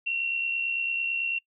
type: tone pair together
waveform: sine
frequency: 2725 / 2794 Hz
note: F7 / F7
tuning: -43 / 0 cents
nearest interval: unison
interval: 43 cents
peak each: -26 / -35 dBFS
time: 0.06-1.39 s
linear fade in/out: 10 ms
effects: noise-tail reverb RT60 0.1 s tail -23 dB re dry